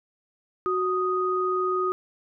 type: tone pair together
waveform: sine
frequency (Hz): 370 / 1244.5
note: F#4 / D#6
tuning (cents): 0 / 0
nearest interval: octave + major sixth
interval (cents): 2100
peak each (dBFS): -25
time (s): 0.66-1.92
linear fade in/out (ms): 0
effects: none